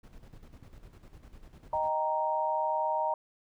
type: noise with tremolo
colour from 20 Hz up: brown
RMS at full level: -49 dBFS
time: 0.03-1.9 s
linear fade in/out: 10 ms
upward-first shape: square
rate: 10 Hz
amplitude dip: 60%
type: clicks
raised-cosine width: 5 ms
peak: -38 dBFS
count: 2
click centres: 0.338 / 0.627 s
type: chord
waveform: sine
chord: Eb major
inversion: none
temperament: equal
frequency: 622.3 / 784 / 932.3 Hz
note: Eb5 / G5 / Bb5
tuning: 0 / 0 / 0 cents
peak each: -32 / -35 / -29 dBFS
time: 1.73-3.14 s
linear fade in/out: 2 ms
effects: none